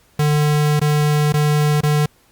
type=tone with dropouts; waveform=square; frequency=149.3 Hz; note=D3; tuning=29 cents sharp; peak=-14 dBFS; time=0.19-2.06 s; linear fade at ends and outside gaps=5 ms; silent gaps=0.796-0.814 / 1.324-1.339 / 1.808-1.833 s; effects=pink hiss -55 dBFS RMS until 2.31 s + Opus 48 kbps